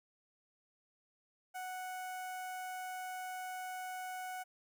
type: tone with notch filter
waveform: sawtooth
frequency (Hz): 740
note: F#5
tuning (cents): 0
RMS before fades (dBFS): -43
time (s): 1.54-4.44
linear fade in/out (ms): 20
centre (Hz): 4000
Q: 1
effects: none